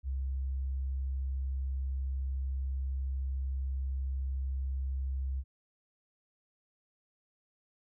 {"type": "tone", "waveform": "sine", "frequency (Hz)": 66.5, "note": "C2", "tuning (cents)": 29, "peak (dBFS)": -31, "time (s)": [0.03, 5.44], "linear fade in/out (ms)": 50, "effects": []}